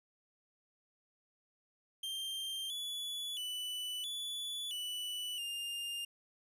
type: tone with pitch steps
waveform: 45% pulse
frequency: 3166 / 3422 / 2980 / 3444 / 2967 / 2808 Hz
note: G7 / A7 / F#7 / A7 / F#7 / F7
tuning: +17 / -49 / +12 / -38 / +4 / +9 cents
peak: -38 dBFS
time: 2.03-6.05 s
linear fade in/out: 5 ms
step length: 670 ms
effects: resampled to 32000 Hz